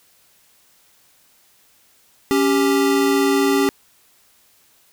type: tone pair together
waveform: square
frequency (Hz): 278.2 / 393.4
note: C#4 / G4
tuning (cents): +6 / +6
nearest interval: tritone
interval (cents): 600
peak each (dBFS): -18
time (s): 2.31-3.69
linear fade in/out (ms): 0
effects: white hiss -56 dBFS RMS until 4.92 s